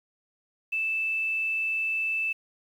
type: tone with quantisation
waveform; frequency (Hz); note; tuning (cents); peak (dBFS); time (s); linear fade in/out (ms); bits
sine; 2637; E7; 0; -25; 0.72-2.33; 10; 9
effects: none